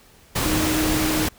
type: tone in noise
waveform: sine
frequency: 311.1 Hz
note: D#4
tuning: in tune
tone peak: -22 dBFS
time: 0.45-1.26 s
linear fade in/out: 10 ms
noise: pink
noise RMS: -23 dBFS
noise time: 0.35-1.29 s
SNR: -2 dB
effects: pink hiss -52 dBFS RMS until 1.38 s